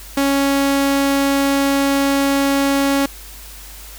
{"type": "tone", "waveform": "sawtooth", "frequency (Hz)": 277.2, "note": "C#4", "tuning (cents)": 0, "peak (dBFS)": -10, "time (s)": [0.17, 3.06], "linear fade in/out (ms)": 5, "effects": ["added 50 Hz sine -37 dBFS peak until 3.98 s", "white hiss -38 dBFS RMS until 3.98 s"]}